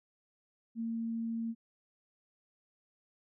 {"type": "tone", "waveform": "sine", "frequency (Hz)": 228.4, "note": "A#3", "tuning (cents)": -35, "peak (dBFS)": -33, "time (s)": [0.75, 1.55], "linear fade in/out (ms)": 50, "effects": []}